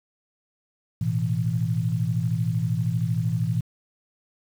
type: chord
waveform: sine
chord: A suspended second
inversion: none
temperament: equal with one note detuned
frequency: 110.64 / 123.47 / 164.81 Hz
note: A2 / B2 / E3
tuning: +10 / 0 / 0 cents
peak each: -26 dBFS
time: 1.01-3.61 s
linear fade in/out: 5 ms
effects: 8-bit